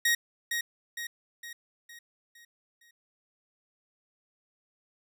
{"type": "tone with echo", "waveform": "sawtooth", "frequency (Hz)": 1881, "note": "A#6", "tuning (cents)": 15, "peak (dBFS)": -19, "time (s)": [0.05, 0.15], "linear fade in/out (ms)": 5, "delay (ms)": 460, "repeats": 6, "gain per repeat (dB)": -6, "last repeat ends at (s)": 2.91, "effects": []}